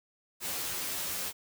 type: noise with comb filter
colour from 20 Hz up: white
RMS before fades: -35 dBFS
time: 0.4-1.33 s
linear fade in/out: 50 ms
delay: 11 ms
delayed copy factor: +0.7
effects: none